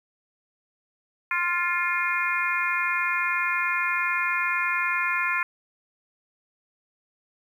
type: harmonic tone with a mistuned harmonic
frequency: 349.2 Hz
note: F4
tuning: in tune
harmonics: 3 / 4 / 5 / 6 / 7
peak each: -29 / -29 / -29 / -29 / -29 dBFS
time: 1.31-5.43 s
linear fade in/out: 2 ms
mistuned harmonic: 6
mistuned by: +26 cents
effects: 9-bit